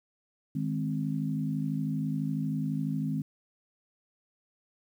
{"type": "chord", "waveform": "sine", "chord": "Ab major", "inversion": "second", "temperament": "equal", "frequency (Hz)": [155.56, 207.7, 261.6], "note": ["Eb3", "Ab3", "C4"], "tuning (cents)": [0, 0, 0], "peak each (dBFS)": [-31, -34, -33], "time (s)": [0.55, 3.22], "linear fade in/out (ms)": 5, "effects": ["10-bit"]}